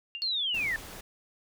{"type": "tone with exponential decay", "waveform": "sine", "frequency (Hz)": 2794, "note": "F7", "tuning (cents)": 0, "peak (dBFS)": -31, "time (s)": [0.15, 0.3], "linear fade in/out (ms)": 0, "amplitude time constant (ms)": 32}
{"type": "linear sweep", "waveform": "sine", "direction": "down", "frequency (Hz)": [4394, 1743], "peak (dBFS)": -27, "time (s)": [0.22, 0.76], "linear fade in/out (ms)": 0}
{"type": "noise", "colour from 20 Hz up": "pink", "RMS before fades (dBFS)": -44, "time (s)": [0.54, 1.01], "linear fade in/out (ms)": 5}
{"effects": []}